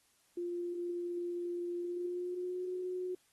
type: tone with pitch glide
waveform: sine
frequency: 349.2 to 365.1 Hz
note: F4 to F#4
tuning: 0 to -23 cents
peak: -35 dBFS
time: 0.37-3.15 s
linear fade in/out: 5 ms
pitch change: +77 cents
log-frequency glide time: 1.8-2.68 s
effects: white hiss -71 dBFS RMS until 3.32 s + AAC 32 kbps